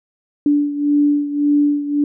sine beating tone pair, 290.6 / 292.4 Hz, D4 / D4, -18 / -7 cents, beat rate 1.8 Hz, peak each -14 / -19 dBFS, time 0.46-2.04 s, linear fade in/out 2 ms, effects none

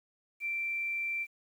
sine tone with quantisation, 2349 Hz, D7, in tune, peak -31 dBFS, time 0.4-1.27 s, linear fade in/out 50 ms, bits 10, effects none

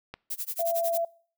click, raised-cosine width 0.3 ms, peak -22 dBFS, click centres 0.14 s
violet noise with tremolo, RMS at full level -31 dBFS, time 0.3-0.98 s, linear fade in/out 10 ms, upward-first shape sine, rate 11 Hz, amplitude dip 100%
sine tone, 673 Hz, E5, 36 cents sharp, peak -25 dBFS, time 0.59-1.05 s, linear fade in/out 5 ms
effects noise-tail reverb RT60 0.5 s tail -24 dB re dry

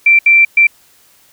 sine tone bursts at uneven times, 2349 Hz, D7, in tune, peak -4 dBFS, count 3, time 0.06-0.19 / 0.26-0.45 / 0.57-0.67 s, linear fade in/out 5 ms, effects white hiss -49 dBFS RMS until 1.32 s

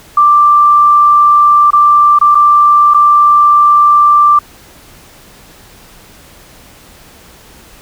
sine tone with dropouts, 1178 Hz, D6, 5 cents sharp, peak -3 dBFS, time 0.17-4.39 s, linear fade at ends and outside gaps 5 ms, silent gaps 1.706-1.731 / 2.188-2.212 / 2.348-2.352 / 2.938-2.944 s, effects pink hiss -39 dBFS RMS until 7.81 s

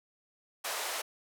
pink band-pass noise, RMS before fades -36 dBFS, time 0.64-1.02 s, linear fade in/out 10 ms, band 540 to 14000 Hz, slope 24 dB/octave, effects none

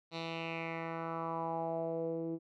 10% pulse tone with low-pass filter sweep, 164.81 Hz, E3, in tune, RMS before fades -38 dBFS, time 0.11-2.39 s, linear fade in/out 50 ms, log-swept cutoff 4000 to 350 Hz, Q 3.6, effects none

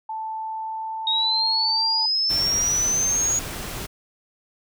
sine tone with pitch glide, 880 to 886.6 Hz, A5 to A5, 0 to +13 cents, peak -27 dBFS, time 0.09-2.06 s, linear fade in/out 5 ms, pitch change +13 cents, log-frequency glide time 0.33-1.13 s
sine linear sweep, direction up, 3729 to 6720 Hz, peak -19 dBFS, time 1.07-3.39 s, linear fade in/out 2 ms
pink noise, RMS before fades -32 dBFS, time 2.29-3.87 s, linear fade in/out 20 ms
effects none

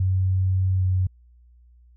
sine tone with pitch glide, 93.8 to 92.62 Hz, F#2 to F#2, +24 to +2 cents, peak -18 dBFS, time 0-1.07 s, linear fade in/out 5 ms, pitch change -22 cents, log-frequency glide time 0.77-0.83 s, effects added 60 Hz sine -50 dBFS peak until 1.96 s

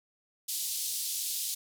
white band-pass noise, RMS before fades -34 dBFS, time 0.48-1.55 s, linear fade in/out 10 ms, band 3500 to 14000 Hz, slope 24 dB/octave, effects none

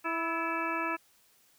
harmonic tone with a mistuned harmonic, 329 Hz, E4, 3 cents flat, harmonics 1 / 2 / 3 / 4 / 5 / 7 / 8, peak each -37 / -40 / -36 / -35 / -38 / -40 / -39 dBFS, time 0.04-0.97 s, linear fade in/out 20 ms, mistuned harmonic 5, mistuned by +61 cents, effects white hiss -65 dBFS RMS until 1.58 s

